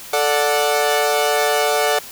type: chord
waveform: sawtooth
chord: D major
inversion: second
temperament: equal with one note detuned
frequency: 440 / 587.3 / 734.9 Hz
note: A4 / D5 / F#5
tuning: 0 / 0 / -12 cents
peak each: -16 dBFS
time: 0.13-1.99 s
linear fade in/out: 5 ms
effects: white hiss -36 dBFS RMS until 2.11 s